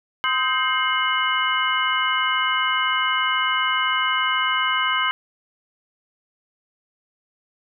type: tone cluster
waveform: sine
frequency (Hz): 1032 / 1264 / 1570 / 2128 / 2961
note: C6 / D#6 / G6 / C7 / F#7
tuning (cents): -24 / +27 / +2 / +29 / +1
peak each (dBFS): -25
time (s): 0.24-5.11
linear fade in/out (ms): 0
effects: none

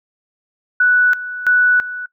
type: tone with tremolo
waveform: sine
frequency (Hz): 1480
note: F#6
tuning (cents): 0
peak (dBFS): -9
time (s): 0.8-2.06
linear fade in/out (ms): 5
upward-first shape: square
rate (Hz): 1.5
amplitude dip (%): 80
effects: noise-tail reverb RT60 0.1 s tail -20 dB re dry

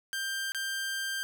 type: tone with dropouts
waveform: sawtooth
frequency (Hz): 1575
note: G6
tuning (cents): +8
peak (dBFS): -28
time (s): 0.13-1.23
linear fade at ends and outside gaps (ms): 0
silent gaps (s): 0.52-0.547
effects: none

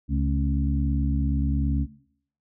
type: harmonic tone with a mistuned harmonic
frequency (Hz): 69.3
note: C#2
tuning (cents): 0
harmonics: 1 / 2 / 3 / 4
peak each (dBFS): -24 / -27 / -29 / -30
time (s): 0.08-1.87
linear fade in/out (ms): 50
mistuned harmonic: 3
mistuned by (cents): +67
effects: noise-tail reverb RT60 0.6 s tail -17 dB re dry

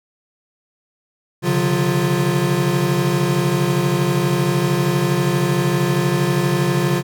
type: tone cluster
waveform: square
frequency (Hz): 134.9 / 147.6 / 179.5 / 350.7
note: C#3 / D3 / F3 / F4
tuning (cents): -47 / +9 / +48 / +7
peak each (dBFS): -22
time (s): 1.42-7.03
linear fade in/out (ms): 50
effects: none

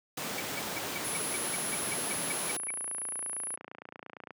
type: noise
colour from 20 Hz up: pink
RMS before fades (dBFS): -35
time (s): 0.17-2.57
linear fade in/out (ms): 5
type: tone bursts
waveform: sine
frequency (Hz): 2277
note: C#7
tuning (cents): +46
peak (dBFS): -34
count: 13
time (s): 0.38-2.706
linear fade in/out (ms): 2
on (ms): 22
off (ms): 170
type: tone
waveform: sine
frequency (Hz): 10548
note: E9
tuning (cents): 0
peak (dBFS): -34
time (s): 1.04-3.56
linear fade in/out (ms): 10
type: click train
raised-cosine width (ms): 0.5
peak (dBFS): -28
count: 52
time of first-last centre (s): 2.53-4.307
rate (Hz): 28.7
effects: high-pass 200 Hz 12 dB/octave

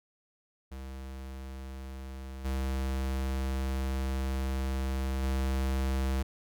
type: tone with level steps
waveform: square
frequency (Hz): 66.2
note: C2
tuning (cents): +21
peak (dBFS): -40 / -30 / -28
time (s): 0.71-6.23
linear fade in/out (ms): 10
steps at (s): 2.44 / 5.22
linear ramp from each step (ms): 20
effects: none

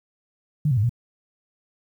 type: tone with pitch steps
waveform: sine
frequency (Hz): 150.2 / 127 / 102.6 / 119.8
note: D3 / B2 / G#2 / A#2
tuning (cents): +39 / +49 / -21 / +48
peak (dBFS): -17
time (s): 0.65-0.894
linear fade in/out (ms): 5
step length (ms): 61
effects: 9-bit

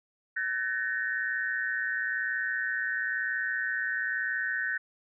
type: tone cluster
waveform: sine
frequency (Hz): 1515 / 1720 / 1841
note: F#6 / A6 / A#6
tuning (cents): +40 / -40 / -22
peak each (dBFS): -31 / -36 / -32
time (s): 0.36-4.78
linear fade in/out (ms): 10
effects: none

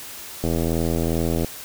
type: click train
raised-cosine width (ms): 2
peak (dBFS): -10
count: 84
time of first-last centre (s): 0.44-1.446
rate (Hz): 82.5
effects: white hiss -37 dBFS RMS until 1.64 s

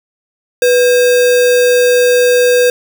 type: tone with sample-and-hold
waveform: sine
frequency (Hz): 492.2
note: B4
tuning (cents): -6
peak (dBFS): -6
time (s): 0.62-2.7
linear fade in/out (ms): 2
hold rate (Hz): 2100
effects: none

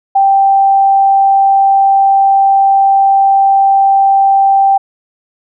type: tone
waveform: sine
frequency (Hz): 784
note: G5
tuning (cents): 0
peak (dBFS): -5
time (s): 0.15-4.78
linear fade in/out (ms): 10
effects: none

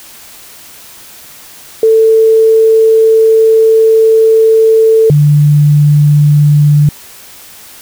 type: tone pair in turn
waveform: sine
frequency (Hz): 444.6 / 147.26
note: A4 / D3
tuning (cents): +18 / +5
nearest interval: octave + perfect fifth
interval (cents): 1913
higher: first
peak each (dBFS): -3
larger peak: neither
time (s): 1.83-5.1 / 5.1-6.89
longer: first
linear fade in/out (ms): 2
effects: white hiss -34 dBFS RMS until 7.81 s

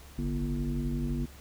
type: tone with frequency modulation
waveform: sine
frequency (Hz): 146.83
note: D3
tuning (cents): 0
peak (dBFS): -28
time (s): 0.18-1.26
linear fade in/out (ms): 10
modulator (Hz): 94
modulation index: 1.5
effects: added 69 Hz sine -48 dBFS peak until 1.4 s + pink hiss -53 dBFS RMS until 1.4 s

